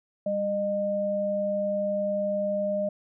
sine tone pair together, 199.5 / 610 Hz, G3 / D#5, +31 / -34 cents, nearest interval octave + perfect fifth, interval 1935 cents, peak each -32 / -25 dBFS, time 0.26-2.89 s, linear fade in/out 5 ms, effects none

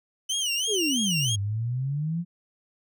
25% pulse tone with vibrato, 2998 Hz, F#7, 22 cents sharp, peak -21 dBFS, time 0.29-1.36 s, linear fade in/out 10 ms, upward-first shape sine, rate 3.1 Hz, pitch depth 150 cents each way
sine exponential two-way sweep, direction down then up, 466.2 to 97.8 to 176.9 Hz, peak -25 dBFS, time 0.67-2.25 s, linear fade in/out 50 ms, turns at 1.39 s
effects none

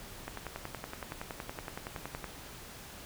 click train, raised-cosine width 0.5 ms, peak -23 dBFS, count 22, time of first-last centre 0.28-2.243 s, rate 10.7 Hz, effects pink hiss -48 dBFS RMS until 3.05 s

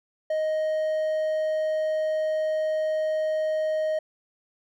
triangle tone, 624 Hz, D#5, 5 cents sharp, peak -21 dBFS, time 0.3-3.99 s, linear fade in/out 5 ms, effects none

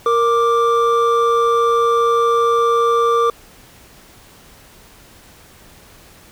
triangle tone pair together, 466.2 / 1177.5 Hz, A#4 / D6, 0 / +4 cents, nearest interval octave + major third, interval 1604 cents, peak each -13 dBFS, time 0.06-3.3 s, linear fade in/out 2 ms, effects pink hiss -45 dBFS RMS until 6.31 s

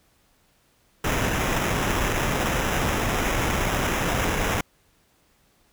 pink noise with sample-and-hold, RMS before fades -24 dBFS, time 1.04-4.61 s, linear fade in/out 5 ms, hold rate 4410 Hz, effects pink hiss -63 dBFS RMS until 5.72 s

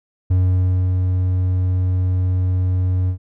triangle tone with ADSR envelope, 91.8 Hz, F#2, 13 cents flat, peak -10 dBFS, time 0.3-3.18 s, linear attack 11 ms, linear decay 590 ms, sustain -3 dB, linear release 93 ms, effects none

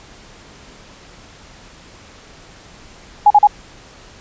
sine tone bursts, 830.6 Hz, G#5, in tune, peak -4 dBFS, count 3, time 3.26-3.472 s, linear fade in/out 5 ms, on 44 ms, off 40 ms, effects pink hiss -42 dBFS RMS until 4.2 s + resampled to 16000 Hz

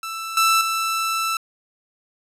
sawtooth tone with level steps, 1326 Hz, E6, 10 cents sharp, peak -24 / -11 / -17 dBFS, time 0.03-1.37 s, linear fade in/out 2 ms, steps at 0.37 / 0.61 s, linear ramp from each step 2 ms, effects resampled to 32000 Hz

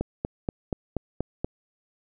click train, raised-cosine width 2 ms, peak -13 dBFS, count 7, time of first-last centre 0.01-1.445 s, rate 4.18 Hz, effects none

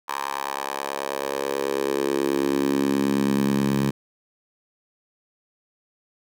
10% pulse tone with high-pass filter sweep, 69.3 Hz, C#2, in tune, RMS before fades -24 dBFS, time 0.08-3.91 s, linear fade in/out 10 ms, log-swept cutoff 970 to 160 Hz, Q 2.8, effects none

